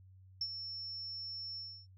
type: tone with ADSR envelope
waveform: sine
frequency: 5400 Hz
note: E8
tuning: 41 cents sharp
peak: -32 dBFS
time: 0.41-1.87 s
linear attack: 3 ms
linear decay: 57 ms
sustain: -9 dB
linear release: 300 ms
effects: noise-tail reverb RT60 0.1 s tail -26 dB re dry + added 94 Hz sine -56 dBFS peak until 1.97 s